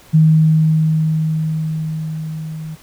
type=tone with level ramp; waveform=sine; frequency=157.6 Hz; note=D#3; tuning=23 cents sharp; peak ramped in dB=-6 to -25 dBFS; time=0.13-2.76 s; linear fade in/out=20 ms; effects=pink hiss -45 dBFS RMS until 2.82 s